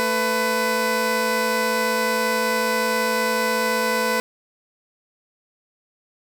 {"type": "tone pair together", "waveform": "15% pulse", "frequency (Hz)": [222.7, 500], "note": ["A3", "B4"], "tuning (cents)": [21, 21], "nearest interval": "octave + major second", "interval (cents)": 1400, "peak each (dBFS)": [-19, -14], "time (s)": [0, 4.2], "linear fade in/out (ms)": 0, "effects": []}